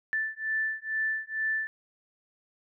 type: beating tone pair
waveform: sine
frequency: 1760 / 1762.2 Hz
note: A6 / A6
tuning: 0 / +2 cents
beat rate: 2.2 Hz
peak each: -31 dBFS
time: 0.13-1.67 s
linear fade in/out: 0 ms
effects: none